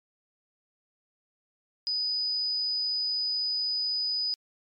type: tone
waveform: sine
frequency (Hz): 4978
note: D#8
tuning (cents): 0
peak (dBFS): -26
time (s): 1.87-4.34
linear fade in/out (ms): 0
effects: MP3 96 kbps